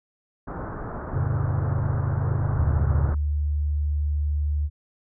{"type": "low-pass noise", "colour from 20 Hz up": "pink", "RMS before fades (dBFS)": -33, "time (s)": [0.47, 3.15], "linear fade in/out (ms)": 10, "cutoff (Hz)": 1500, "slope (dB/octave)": 48}
{"type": "chord", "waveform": "sine", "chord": "F augmented", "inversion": "none", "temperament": "equal with one note detuned", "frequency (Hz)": [88.07, 110, 138.59], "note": ["F2", "A2", "C#3"], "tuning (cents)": [15, 0, 0], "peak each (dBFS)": -26, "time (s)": [1.13, 3.1], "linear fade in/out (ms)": 10}
{"type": "tone", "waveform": "sine", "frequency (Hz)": 73.9, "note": "D2", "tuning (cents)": 11, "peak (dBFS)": -21, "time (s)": [2.55, 4.7], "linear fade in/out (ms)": 50}
{"effects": []}